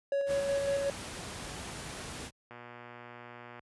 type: tone with tremolo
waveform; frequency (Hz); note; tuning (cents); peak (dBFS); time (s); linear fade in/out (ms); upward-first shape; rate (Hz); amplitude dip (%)
triangle; 558; C#5; +11; -25; 0.12-0.9; 2; square; 5.4; 30
type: noise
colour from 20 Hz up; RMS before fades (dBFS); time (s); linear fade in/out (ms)
pink; -41; 0.26-2.31; 50
type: click train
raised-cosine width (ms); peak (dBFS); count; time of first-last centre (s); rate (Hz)
0.5; -32; 131; 2.51-3.593; 120
effects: high-pass 60 Hz 12 dB/octave + resampled to 24000 Hz